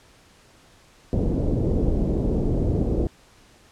pink low-pass noise, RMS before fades -22 dBFS, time 1.13-3.07 s, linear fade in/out 0 ms, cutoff 500 Hz, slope 24 dB/octave, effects pink hiss -54 dBFS RMS until 3.71 s + low-pass 9000 Hz 12 dB/octave

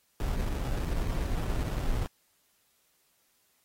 brown noise with sample-and-hold, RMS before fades -30 dBFS, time 0.2-2.06 s, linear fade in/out 0 ms, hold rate 2100 Hz, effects white hiss -70 dBFS RMS until 3.64 s + AAC 48 kbps

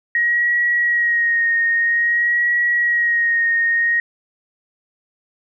sine tone with vibrato, 1886 Hz, A#6, 20 cents sharp, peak -14 dBFS, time 0.15-4 s, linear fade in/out 2 ms, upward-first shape sine, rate 0.51 Hz, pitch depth 30 cents each way, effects none

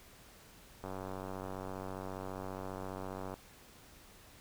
click train, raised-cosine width 1 ms, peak -28 dBFS, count 238, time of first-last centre 0.84-3.34 s, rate 94.8 Hz, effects pink hiss -58 dBFS RMS until 4.4 s

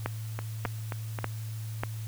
two click trains, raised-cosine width 0.5 ms, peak -19 / -14 dBFS, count 4 / 4, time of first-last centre 0.39-1.188 / 0.06-1.835 s, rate 3.76 / 1.69 Hz, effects added 110 Hz sine -34 dBFS peak until 2.07 s + white hiss -50 dBFS RMS until 2.07 s

